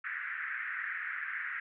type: band-pass noise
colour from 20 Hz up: pink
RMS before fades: -38 dBFS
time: 0.04-1.6 s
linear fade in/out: 5 ms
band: 1500 to 2000 Hz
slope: 48 dB/octave
effects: none